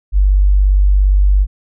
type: tone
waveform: sine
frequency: 48.68 Hz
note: G1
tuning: 11 cents flat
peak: -7 dBFS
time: 0.12-1.47 s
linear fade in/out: 50 ms
effects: none